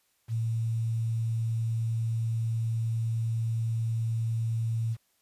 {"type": "tone with quantisation", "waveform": "sine", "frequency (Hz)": 113.7, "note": "A#2", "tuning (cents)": -43, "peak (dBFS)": -26, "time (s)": [0.28, 4.97], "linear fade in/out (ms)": 50, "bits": 9, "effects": ["white hiss -71 dBFS RMS until 5.21 s", "resampled to 32000 Hz"]}